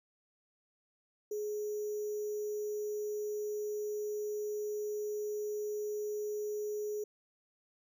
sine tone with sample-and-hold, 420 Hz, G#4, 19 cents sharp, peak -34 dBFS, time 1.31-7.04 s, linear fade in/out 5 ms, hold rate 6300 Hz, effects none

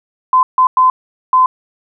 sine tone bursts at uneven times, 1025 Hz, C6, 36 cents flat, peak -6 dBFS, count 4, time 0.33-0.43 / 0.58-0.67 / 0.77-0.9 / 1.33-1.46 s, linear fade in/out 2 ms, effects none

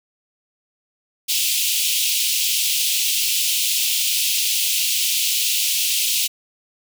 pink high-pass noise, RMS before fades -20 dBFS, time 1.28-6.28 s, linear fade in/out 20 ms, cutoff 2600 Hz, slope 48 dB/octave, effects none

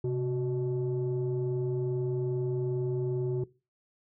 sine tone pair together, 130.81 / 370 Hz, C3 / F#4, 0 / 0 cents, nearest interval octave + tritone, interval 1800 cents, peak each -28 dBFS, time 0.04-3.44 s, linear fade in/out 5 ms, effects noise-tail reverb RT60 0.3 s tail -21 dB re dry + tanh soft clip ceiling -24 dBFS

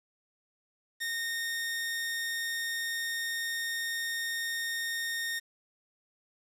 sawtooth tone, 1842 Hz, A#6, 21 cents flat, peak -28 dBFS, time 1-5.4 s, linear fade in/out 20 ms, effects resampled to 32000 Hz + 9-bit

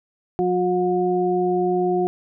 harmonic tone, 180.3 Hz, F#3, 45 cents flat, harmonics 1 / 2 / 4, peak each -26 / -19 / -24 dBFS, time 0.39-2.07 s, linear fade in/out 0 ms, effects none

